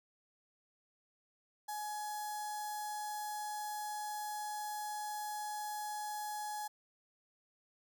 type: tone with notch filter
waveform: sawtooth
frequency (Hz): 842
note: G#5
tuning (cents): +24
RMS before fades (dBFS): -41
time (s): 1.68-6.68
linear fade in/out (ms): 10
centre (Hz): 2500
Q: 0.55
effects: none